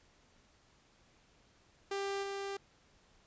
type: tone with level steps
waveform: sawtooth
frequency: 395.8 Hz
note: G4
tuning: 17 cents sharp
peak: -31 / -34 dBFS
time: 1.91-2.57 s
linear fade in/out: 5 ms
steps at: 2.22 s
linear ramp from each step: 20 ms
effects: pink hiss -67 dBFS RMS until 3.26 s + resampled to 16000 Hz

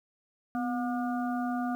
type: harmonic tone with a mistuned harmonic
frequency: 240 Hz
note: B3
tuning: 49 cents flat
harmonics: 1 / 3 / 5 / 6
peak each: -30 / -34 / -41 / -42 dBFS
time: 0.55-1.75 s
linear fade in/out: 0 ms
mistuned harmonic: 1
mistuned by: +67 cents
effects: 10-bit

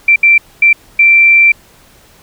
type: tone bursts at uneven times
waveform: sine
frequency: 2349 Hz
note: D7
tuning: in tune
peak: -3 dBFS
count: 4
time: 0.08-0.16 / 0.23-0.38 / 0.62-0.73 / 0.99-1.52 s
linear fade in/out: 5 ms
effects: pink hiss -44 dBFS RMS until 2.22 s

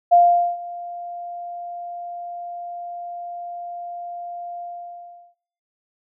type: tone with ADSR envelope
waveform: sine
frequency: 698.5 Hz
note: F5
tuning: in tune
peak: -8 dBFS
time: 0.11-5.35 s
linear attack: 20 ms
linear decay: 440 ms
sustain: -21 dB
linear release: 740 ms
effects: noise-tail reverb RT60 0.8 s tail -26 dB re dry

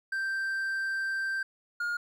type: tone pair in turn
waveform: triangle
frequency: 1568 / 1422.2 Hz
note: G6 / F6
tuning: 0 / +31 cents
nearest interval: major second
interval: 169 cents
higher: first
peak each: -27 dBFS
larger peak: neither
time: 0.12-1.43 / 1.8-1.97 s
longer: first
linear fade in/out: 5 ms
effects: none

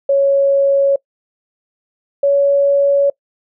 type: tone pair in turn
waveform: sine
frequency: 554.4 / 561.8 Hz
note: C#5 / C#5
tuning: 0 / +23 cents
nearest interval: unison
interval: 23 cents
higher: second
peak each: -9 dBFS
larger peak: neither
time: 0.09-0.96 / 2.23-3.1 s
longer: neither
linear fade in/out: 5 ms
effects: noise-tail reverb RT60 0.1 s tail -23 dB re dry

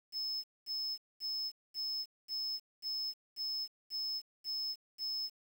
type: tone bursts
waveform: triangle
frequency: 5210 Hz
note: E8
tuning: 21 cents flat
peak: -34 dBFS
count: 10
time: 0.12-5.3 s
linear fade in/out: 50 ms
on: 320 ms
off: 220 ms
effects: 10-bit

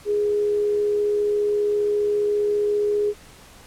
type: tone with amplitude modulation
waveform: sine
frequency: 414.9 Hz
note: G#4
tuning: 2 cents flat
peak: -17 dBFS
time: 0.05-3.14 s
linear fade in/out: 50 ms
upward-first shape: sine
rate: 74.8 Hz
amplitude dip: 25%
effects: pink hiss -47 dBFS RMS until 3.66 s + low-pass 12000 Hz 12 dB/octave

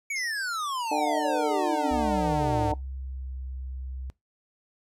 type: exponential sweep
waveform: square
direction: down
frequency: 2295 to 98.9 Hz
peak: -29 dBFS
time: 0.1-2.72 s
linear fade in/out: 5 ms
type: tone with exponential decay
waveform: sine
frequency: 5274 Hz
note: E8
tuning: in tune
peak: -33 dBFS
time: 0.16-1.18 s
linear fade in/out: 1 ms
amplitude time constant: 220 ms
type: harmonic tone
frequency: 150 Hz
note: D3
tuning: 37 cents sharp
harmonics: 2 / 3 / 4 / 5 / 6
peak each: -30 / -34 / -31 / -30 / -29 dBFS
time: 0.91-2.74 s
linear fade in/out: 5 ms
type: tone with pitch glide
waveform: sine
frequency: 66.2 to 64.91 Hz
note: C2 to C2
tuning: +21 to -13 cents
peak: -33 dBFS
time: 1.91-4.1 s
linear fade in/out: 0 ms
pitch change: -34 cents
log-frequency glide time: 2.89-3.31 s
effects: noise-tail reverb RT60 0.2 s tail -22 dB re dry + low-pass 11000 Hz 12 dB/octave

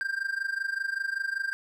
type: tone with amplitude modulation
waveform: triangle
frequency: 1586 Hz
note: G6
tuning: 20 cents sharp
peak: -23 dBFS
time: 0.01-1.53 s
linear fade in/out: 0 ms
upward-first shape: sine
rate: 25.2 Hz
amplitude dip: 85%
effects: none

